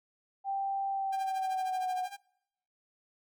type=tone with pitch glide; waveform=sine; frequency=785 to 736.7 Hz; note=G5 to F#5; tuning=+2 to -8 cents; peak=-30 dBFS; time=0.44-2.09 s; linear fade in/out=50 ms; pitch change=-110 cents; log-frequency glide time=0.9-1.95 s
type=tone with tremolo; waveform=sawtooth; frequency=799 Hz; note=G5; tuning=33 cents sharp; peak=-36 dBFS; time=1.12-2.17 s; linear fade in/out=10 ms; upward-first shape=sine; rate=13 Hz; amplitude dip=85%
effects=noise-tail reverb RT60 0.9 s tail -26 dB re dry